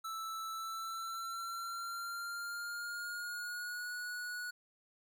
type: tone with pitch glide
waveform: square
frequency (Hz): 1318.5 to 1463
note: E6 to F#6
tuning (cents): 0 to -20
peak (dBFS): -40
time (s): 0.04-4.51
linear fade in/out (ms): 10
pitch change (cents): +180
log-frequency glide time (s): 0.5-3.95
effects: none